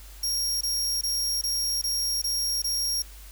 sawtooth tone bursts, 5588 Hz, F8, in tune, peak -22 dBFS, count 7, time 0.23-3.022 s, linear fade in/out 5 ms, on 380 ms, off 22 ms, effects added 50 Hz sine -43 dBFS peak until 3.31 s + white hiss -50 dBFS RMS until 3.31 s

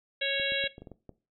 harmonic tone, 552 Hz, C#5, 7 cents flat, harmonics 1 / 3 / 4 / 5 / 6 / 7, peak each -34 / -34 / -34 / -34 / -34 / -34 dBFS, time 0.21-0.68 s, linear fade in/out 10 ms
clicks, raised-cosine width 2 ms, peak -31 dBFS, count 8, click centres 0.398 / 0.521 / 0.64 / 0.781 / 0.82 / 0.872 / 0.917 / 1.093 s
effects noise-tail reverb RT60 0.3 s tail -17 dB re dry

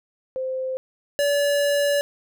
sine / square tone pair in turn, 520 / 573.5 Hz, C5 / D5, -11 / -41 cents, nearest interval major second, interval 170 cents, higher second, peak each -24 / -19 dBFS, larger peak second, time 0.36-0.77 / 1.19-2.01 s, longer second, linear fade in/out 0 ms, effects none

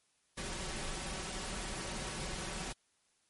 pink noise with comb filter, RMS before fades -40 dBFS, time 0.37-2.73 s, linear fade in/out 10 ms, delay 5.3 ms, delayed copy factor +0.5, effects white hiss -74 dBFS RMS until 3.29 s + MP3 48 kbps

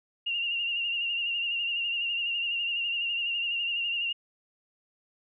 sine tone with vibrato, 2794 Hz, F7, in tune, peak -27 dBFS, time 0.26-4.13 s, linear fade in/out 10 ms, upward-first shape sine, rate 12 Hz, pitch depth 43 cents each way, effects none

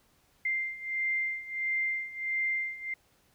sine beating tone pair, 2093 / 2094.5 Hz, C7 / C7, 0 / +1 cents, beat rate 1.5 Hz, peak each -34 / -31 dBFS, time 0.45-2.94 s, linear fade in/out 5 ms, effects pink hiss -67 dBFS RMS until 3.34 s

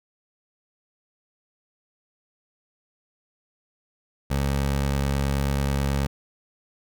20% pulse tone, 69.3 Hz, C#2, in tune, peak -17 dBFS, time 4.3-6.07 s, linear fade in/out 10 ms, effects none

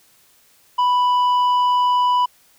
sine tone with tanh clipping, 989 Hz, B5, 2 cents sharp, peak -15 dBFS, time 0.78-2.26 s, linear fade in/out 10 ms, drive 6 dB, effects white hiss -55 dBFS RMS until 2.58 s

